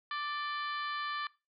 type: harmonic tone with a mistuned harmonic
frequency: 587.3 Hz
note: D5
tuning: in tune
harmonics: 2 / 3 / 4 / 5 / 6 / 7 / 8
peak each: -36 / -40 / -48 / -47 / -48 / -49 / -54 dBFS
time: 0.11-1.27 s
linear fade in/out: 2 ms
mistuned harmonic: 5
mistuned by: +43 cents
effects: noise-tail reverb RT60 0.3 s tail -22 dB re dry